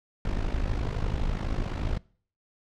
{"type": "noise with amplitude modulation", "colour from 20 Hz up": "brown", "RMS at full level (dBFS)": -25, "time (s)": [0.25, 1.98], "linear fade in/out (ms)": 2, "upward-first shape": "sine", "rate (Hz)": 51.9, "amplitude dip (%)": 75, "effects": ["noise-tail reverb RT60 0.5 s tail -24 dB re dry", "low-pass 5000 Hz 12 dB/octave"]}